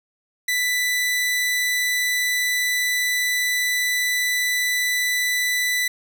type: tone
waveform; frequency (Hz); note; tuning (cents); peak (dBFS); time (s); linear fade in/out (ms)
sawtooth; 1985; B6; +8; -16; 0.48-5.88; 5
effects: none